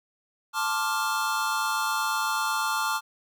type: chord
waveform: square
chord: D minor seventh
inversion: second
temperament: equal with one note detuned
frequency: 880 / 1066.6 / 1174.7 / 1396.9 Hz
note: A5 / C6 / D6 / F6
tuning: 0 / +33 / 0 / 0 cents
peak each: -31 / -34 / -31 / -30 dBFS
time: 0.53-3.01 s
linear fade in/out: 50 ms
effects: none